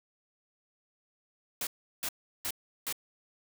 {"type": "noise bursts", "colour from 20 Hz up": "white", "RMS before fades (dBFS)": -34, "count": 4, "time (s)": [1.61, 2.926], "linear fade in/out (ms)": 2, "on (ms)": 59, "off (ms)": 360, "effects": []}